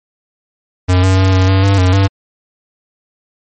square tone with pitch steps, 91.3 / 94.2 / 94.8 / 93.6 / 95.7 / 98.5 / 91.9 / 97.6 Hz, F#2 / F#2 / F#2 / F#2 / G2 / G2 / F#2 / G2, -23 / +32 / +43 / +20 / -41 / +9 / -11 / -7 cents, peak -8 dBFS, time 0.88-2.08 s, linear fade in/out 20 ms, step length 150 ms, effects MP3 32 kbps

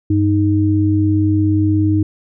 sine tone pair together, 97.96 / 311 Hz, G2 / D#4, -1 / -1 cents, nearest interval octave + minor sixth, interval 2000 cents, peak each -14 dBFS, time 0.1-2.03 s, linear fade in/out 5 ms, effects none

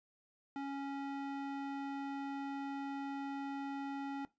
square tone with band-pass filter, 277.2 Hz, C#4, in tune, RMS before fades -41 dBFS, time 0.56-4.25 s, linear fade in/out 0 ms, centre 680 Hz, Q 0.73, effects noise-tail reverb RT60 0.2 s tail -18 dB re dry + resampled to 16000 Hz

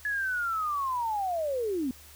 sine linear sweep, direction down, 1712 to 240.3 Hz, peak -27 dBFS, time 0.05-1.91 s, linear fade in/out 2 ms, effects added 74 Hz sine -54 dBFS peak until 2.15 s + white hiss -52 dBFS RMS until 2.15 s

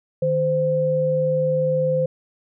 sine tone pair together, 153.7 / 517 Hz, D#3 / C5, -21 / -21 cents, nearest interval octave + major sixth, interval 2100 cents, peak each -24 / -18 dBFS, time 0.22-2.06 s, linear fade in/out 5 ms, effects none

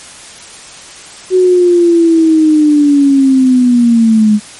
sine linear sweep, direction down, 373.1 to 207.7 Hz, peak -4 dBFS, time 1.3-4.4 s, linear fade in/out 50 ms, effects white hiss -32 dBFS RMS until 4.59 s + MP3 48 kbps

